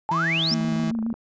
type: exponential sweep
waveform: sine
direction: up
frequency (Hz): 830.6 to 5588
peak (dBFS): -21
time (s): 0.09-0.54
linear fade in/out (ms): 0
type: tone with pitch glide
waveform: 35% pulse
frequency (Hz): 164.81 to 161.79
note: E3 to E3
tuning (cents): 0 to -32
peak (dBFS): -24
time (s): 0.11-0.91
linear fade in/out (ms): 5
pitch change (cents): -32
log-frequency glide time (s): 0.26-0.59
type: tone with vibrato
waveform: sine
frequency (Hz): 225.6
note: A3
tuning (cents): +44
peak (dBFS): -23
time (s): 0.51-1.13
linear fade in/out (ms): 2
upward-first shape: sine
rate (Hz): 7.4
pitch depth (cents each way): 49
type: click train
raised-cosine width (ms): 1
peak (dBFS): -26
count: 15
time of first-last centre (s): 0.61-1.14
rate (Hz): 26.4
effects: resampled to 16000 Hz